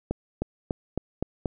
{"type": "accelerating click train", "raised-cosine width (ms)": 2, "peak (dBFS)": -13, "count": 6, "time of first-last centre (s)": [0.11, 1.458], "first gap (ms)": 310, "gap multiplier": 0.93, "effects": []}